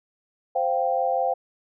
sine chord, C suspended fourth, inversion none, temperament equal, 523.3 / 698.5 / 784 Hz, C5 / F5 / G5, 0 / 0 / 0 cents, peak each -25 dBFS, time 0.55-1.34 s, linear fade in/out 10 ms, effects none

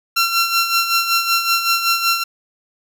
15% pulse tone with tremolo, 1362 Hz, F6, 44 cents flat, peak -6 dBFS, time 0.16-2.24 s, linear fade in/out 10 ms, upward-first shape sine, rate 5.3 Hz, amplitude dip 60%, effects none

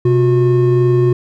triangle tone pair together, 127.74 / 360.4 Hz, C3 / F#4, -41 / -45 cents, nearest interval octave + tritone, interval 1796 cents, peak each -10 dBFS, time 0.05-1.13 s, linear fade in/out 5 ms, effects none

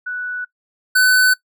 sine / square tone pair in turn, 1480 / 1505.9 Hz, F#6 / F#6, 0 / +30 cents, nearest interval unison, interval 30 cents, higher second, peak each -22 / -11 dBFS, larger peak second, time 0.06-0.45 / 0.95-1.34 s, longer neither, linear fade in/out 10 ms, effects noise-tail reverb RT60 0.1 s tail -21 dB re dry

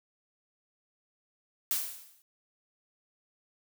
blue noise with exponential decay, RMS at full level -27 dBFS, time 1.71-2.22 s, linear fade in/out 0 ms, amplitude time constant 110 ms, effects none

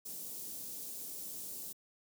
white band-stop noise, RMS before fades -44 dBFS, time 0.05-1.73 s, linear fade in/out 10 ms, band 410 to 6600 Hz, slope 12 dB/octave, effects high-pass 150 Hz 12 dB/octave

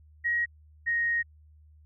sine tone pair in turn, 1894 / 1870.1 Hz, A#6 / A#6, +27 / +5 cents, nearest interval unison, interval 22 cents, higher first, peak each -24 dBFS, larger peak neither, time 0.24-0.46 / 0.86-1.23 s, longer second, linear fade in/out 20 ms, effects added 76 Hz sine -53 dBFS peak until 1.85 s

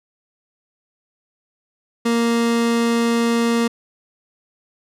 30% pulse tone, 233.1 Hz, A#3, in tune, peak -13 dBFS, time 2.05-3.68 s, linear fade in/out 10 ms, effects low-pass 10000 Hz 12 dB/octave

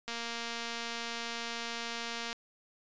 click train, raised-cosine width 0.2 ms, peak -21 dBFS, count 525, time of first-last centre 0.08-2.329 s, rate 233 Hz, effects resampled to 16000 Hz

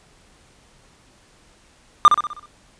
triangle tone with echo, 1200 Hz, D6, 37 cents sharp, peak -3 dBFS, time 2.05-2.08 s, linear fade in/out 0 ms, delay 63 ms, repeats 6, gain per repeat -6 dB, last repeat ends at 2.458 s, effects pink hiss -54 dBFS RMS until 2.79 s + resampled to 22050 Hz

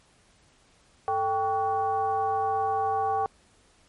sine tone with frequency modulation, 784 Hz, G5, in tune, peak -23 dBFS, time 1.08-3.26 s, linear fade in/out 0 ms, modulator 343 Hz, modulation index 0.82, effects pink hiss -61 dBFS RMS until 3.88 s + MP3 48 kbps

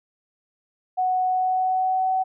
sine tone with pitch glide, 740 to 753.8 Hz, F#5 to F#5, 0 to +32 cents, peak -19 dBFS, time 0.97-2.24 s, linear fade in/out 20 ms, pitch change +32 cents, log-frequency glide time 1.26-2.13 s, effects none

